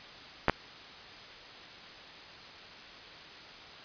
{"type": "clicks", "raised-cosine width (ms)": 0.5, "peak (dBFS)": -8, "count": 2, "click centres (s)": [0.483, 0.497], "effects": ["white hiss -48 dBFS RMS until 3.84 s", "resampled to 11025 Hz"]}